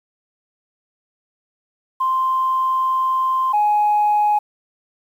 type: tone pair in turn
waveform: sine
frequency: 1045 / 836.6 Hz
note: C6 / G#5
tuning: -2 / +12 cents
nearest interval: major third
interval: 386 cents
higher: first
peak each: -15 / -12 dBFS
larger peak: second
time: 2-3.53 / 3.53-4.39 s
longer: first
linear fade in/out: 10 ms
effects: tanh soft clip ceiling -10 dBFS + 8-bit